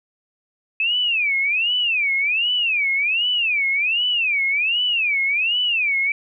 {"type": "tone with vibrato", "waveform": "sine", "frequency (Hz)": 2538, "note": "D#7", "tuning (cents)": 34, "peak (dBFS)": -17, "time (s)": [0.8, 6.12], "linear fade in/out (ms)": 2, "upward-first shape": "sine", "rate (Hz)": 1.3, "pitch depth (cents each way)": 280, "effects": []}